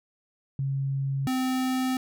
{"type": "tone pair in turn", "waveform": ["sine", "square"], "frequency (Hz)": [136.7, 258.1], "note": ["C#3", "C4"], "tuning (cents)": [-24, -23], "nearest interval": "major seventh", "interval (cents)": 1101, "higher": "second", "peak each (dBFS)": -25, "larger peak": "neither", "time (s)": [[0.59, 1.27], [1.27, 1.97]], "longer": "second", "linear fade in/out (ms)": 2, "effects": []}